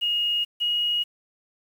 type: tone pair in turn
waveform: sine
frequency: 2865 / 2887 Hz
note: F7 / F#7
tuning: +44 / -43 cents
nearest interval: unison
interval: 13 cents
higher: second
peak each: -21 dBFS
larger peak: neither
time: 0.01-0.45 / 0.6-1.04 s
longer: neither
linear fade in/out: 20 ms
effects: 8-bit